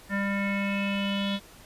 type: tone with low-pass filter sweep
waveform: square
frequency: 199.1 Hz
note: G3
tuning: 27 cents sharp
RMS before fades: -28 dBFS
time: 0.09-1.4 s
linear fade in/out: 50 ms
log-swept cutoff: 1800 to 3500 Hz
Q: 6.3
effects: pink hiss -51 dBFS RMS until 1.65 s + resampled to 32000 Hz